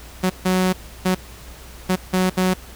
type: tone bursts at uneven times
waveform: sawtooth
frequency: 185 Hz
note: F#3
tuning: in tune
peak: -12 dBFS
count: 6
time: 0.23-0.3 / 0.45-0.73 / 1.05-1.15 / 1.89-1.96 / 2.13-2.3 / 2.37-2.54 s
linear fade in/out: 10 ms
effects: added 60 Hz sine -40 dBFS peak until 2.75 s + pink hiss -42 dBFS RMS until 2.75 s